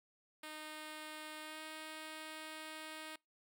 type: tone with pitch glide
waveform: 5% pulse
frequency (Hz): 308.4 to 312.7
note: D#4 to D#4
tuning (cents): -15 to +9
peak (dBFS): -35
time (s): 0.43-3.16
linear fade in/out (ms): 5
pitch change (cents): +24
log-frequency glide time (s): 1.41-1.61
effects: noise-tail reverb RT60 0.2 s tail -25 dB re dry